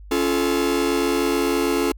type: chord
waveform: 45% pulse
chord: Db augmented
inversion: none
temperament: just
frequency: 277.2 / 346.5 / 433.1 Hz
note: Db4 / F4 / A4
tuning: 0 / -14 / -27 cents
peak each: -23 dBFS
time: 0.11-1.92 s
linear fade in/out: 5 ms
effects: added 50 Hz sine -38 dBFS peak until 1.97 s